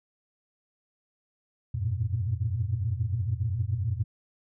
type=tone cluster; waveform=sine; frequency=88.1 / 98.2 / 113.2 / 120.2 Hz; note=F2 / G2 / A2 / B2; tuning=+16 / +4 / +50 / -46 cents; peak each=-31 dBFS; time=1.74-4.04 s; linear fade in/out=10 ms; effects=tanh soft clip ceiling -16 dBFS